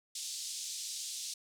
white band-pass noise, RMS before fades -41 dBFS, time 0.15-1.34 s, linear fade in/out 5 ms, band 3600 to 8300 Hz, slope 24 dB/octave, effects none

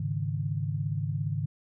sine chord, Ab suspended fourth, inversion none, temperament just, 103.83 / 138.43 / 155.74 Hz, Ab2 / Db3 / Eb3, 0 / -2 / +2 cents, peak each -32 dBFS, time 0-1.46 s, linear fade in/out 5 ms, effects none

